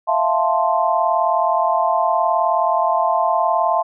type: chord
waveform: sine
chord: F major seventh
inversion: third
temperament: equal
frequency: 659.3 / 698.5 / 880 / 1046.5 Hz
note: E5 / F5 / A5 / C6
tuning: 0 / 0 / 0 / 0 cents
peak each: -20 dBFS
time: 0.07-3.83 s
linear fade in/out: 20 ms
effects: none